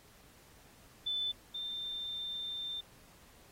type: tone pair in turn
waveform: sine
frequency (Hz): 3520 / 3586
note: A7 / A7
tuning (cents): 0 / +32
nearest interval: unison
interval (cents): 32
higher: second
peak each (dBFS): -32 / -37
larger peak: first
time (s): 1.06-1.32 / 1.54-2.81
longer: second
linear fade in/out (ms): 10
effects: pink hiss -61 dBFS RMS until 3.51 s + AAC 48 kbps